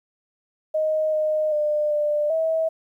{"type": "tone with pitch steps", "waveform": "sine", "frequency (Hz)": [623, 617, 600, 595, 645], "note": ["D#5", "D#5", "D5", "D5", "E5"], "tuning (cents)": [2, -15, 37, 22, -38], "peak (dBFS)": -19, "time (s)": [0.74, 2.69], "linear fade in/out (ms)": 10, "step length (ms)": 390, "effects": ["10-bit"]}